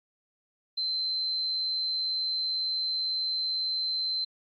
sine tone, 4091 Hz, C8, 40 cents flat, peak -27 dBFS, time 0.77-4.25 s, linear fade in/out 10 ms, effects AAC 64 kbps

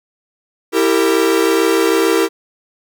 45% pulse chord, E diminished, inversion none, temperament equal with one note detuned, 329.6 / 392 / 458.7 Hz, E4 / G4 / Bb4, 0 / 0 / -28 cents, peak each -16 dBFS, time 0.72-2.29 s, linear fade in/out 50 ms, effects none

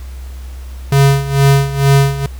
square tone with tremolo, 138.59 Hz, C#3, in tune, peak -6 dBFS, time 0.92-2.26 s, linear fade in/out 2 ms, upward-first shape sine, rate 2.2 Hz, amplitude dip 80%, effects added 64 Hz sine -25 dBFS peak until 2.39 s + pink hiss -42 dBFS RMS until 2.39 s

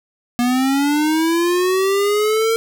square linear sweep, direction up, 239.4 to 456.9 Hz, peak -15 dBFS, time 0.39-2.56 s, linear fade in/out 0 ms, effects none

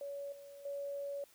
sine tone with level steps, 564 Hz, C#5, 30 cents sharp, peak -40 / -50 / -38 dBFS, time 0.01-1.24 s, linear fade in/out 2 ms, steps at 0.32 / 0.65 s, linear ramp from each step 5 ms, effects white hiss -65 dBFS RMS until 1.34 s

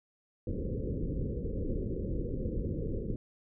pink low-pass noise, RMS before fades -34 dBFS, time 0.47-3.16 s, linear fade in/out 2 ms, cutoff 530 Hz, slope 96 dB/octave, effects none

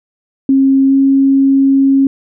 sine tone with pitch glide, 270 to 272 Hz, C#4 to C#4, -45 to -33 cents, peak -6 dBFS, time 0.49-2.07 s, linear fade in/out 2 ms, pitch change +12 cents, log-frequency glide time 0.87-0.94 s, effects none

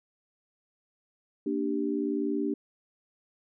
sine chord, G minor, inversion first, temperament equal, 233.1 / 293.7 / 392 Hz, Bb3 / D4 / G4, 0 / 0 / 0 cents, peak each -33 / -29 / -32 dBFS, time 1.46-2.54 s, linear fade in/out 5 ms, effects none

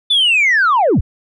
sine linear sweep, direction down, 3542 to 31.74 Hz, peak -8 dBFS, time 0.1-1.01 s, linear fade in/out 10 ms, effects tanh soft clip ceiling -7 dBFS

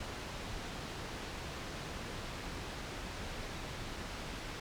pink low-pass noise, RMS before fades -43 dBFS, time 0-4.6 s, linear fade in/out 5 ms, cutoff 5300 Hz, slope 12 dB/octave, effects none

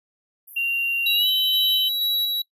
pink high-pass noise, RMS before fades -40 dBFS, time 0.47-1.97 s, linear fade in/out 10 ms, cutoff 11000 Hz, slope 96 dB/octave
sine tone with pitch glide, 2766 to 3051 Hz, F7 to G7, -17 to -48 cents, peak -20 dBFS, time 0.56-1.89 s, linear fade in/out 10 ms, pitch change +169 cents, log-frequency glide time 1.14-1.28 s
square tone with tremolo, 3898 Hz, B7, 23 cents flat, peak -20 dBFS, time 1.06-2.42 s, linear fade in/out 5 ms, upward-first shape square, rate 2.1 Hz, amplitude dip 25%
effects noise-tail reverb RT60 0.1 s tail -21 dB re dry + resampled to 32000 Hz

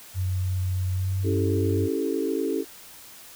sine tone with pitch glide, 92.5 to 96.76 Hz, F#2 to G2, 0 to -22 cents, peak -23 dBFS, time 0.14-1.89 s, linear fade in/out 50 ms, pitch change +78 cents, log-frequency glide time 0.93-1.26 s
sine chord, A dominant seventh, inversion first, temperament equal, 277.2 / 329.6 / 392 / 440 Hz, C#4 / E4 / G4 / A4, 0 / 0 / 0 / 0 cents, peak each -29 dBFS, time 1.23-2.65 s, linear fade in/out 50 ms
effects white hiss -46 dBFS RMS until 3.35 s

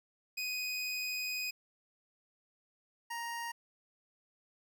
25% pulse tone pair in turn, 2498 / 935.7 Hz, D#7 / A#5, +6 / +6 cents, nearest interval octave + perfect fourth, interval 1700 cents, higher first, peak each -31 / -34 dBFS, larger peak first, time 0.37-1.51 / 3.1-3.52 s, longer first, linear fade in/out 10 ms, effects 11-bit

